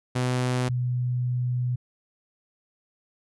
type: tone pair in turn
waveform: sawtooth / sine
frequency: 125.8 / 124 Hz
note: B2 / B2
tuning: +32 / +7 cents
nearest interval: unison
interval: 25 cents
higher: first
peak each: -19 / -23 dBFS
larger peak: first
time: 0.15-0.69 / 0.69-1.76 s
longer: second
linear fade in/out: 10 ms
effects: resampled to 24000 Hz